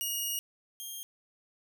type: tone pair in turn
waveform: 10% pulse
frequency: 2875 / 3214 Hz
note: F7 / G7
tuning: +50 / +43 cents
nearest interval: major second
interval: 193 cents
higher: second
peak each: -23 / -31 dBFS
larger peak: first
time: 0.01-0.39 / 0.8-1.03 s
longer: first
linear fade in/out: 0 ms
effects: none